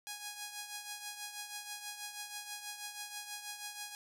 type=tone with tremolo; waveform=5% pulse; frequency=828 Hz; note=G#5; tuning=5 cents flat; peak=-28 dBFS; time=0.07-3.95 s; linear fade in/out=0 ms; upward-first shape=triangle; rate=6.2 Hz; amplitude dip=65%; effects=none